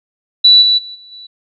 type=tone with level steps; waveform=sine; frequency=3951 Hz; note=B7; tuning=in tune; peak=-3 / -8 / -27 / -36 / -31 dBFS; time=0.44-1.27 s; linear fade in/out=10 ms; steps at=0.61 / 0.77 / 0.94 / 1.11 s; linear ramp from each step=20 ms; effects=none